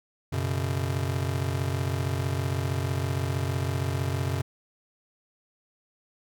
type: chord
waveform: square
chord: F# suspended fourth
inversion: none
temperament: just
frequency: 92.5 / 123.33 / 138.75 Hz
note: F#2 / B2 / C#3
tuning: 0 / -2 / +2 cents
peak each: -30 / -32 / -32 dBFS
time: 0.32-4.42 s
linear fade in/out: 10 ms
effects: none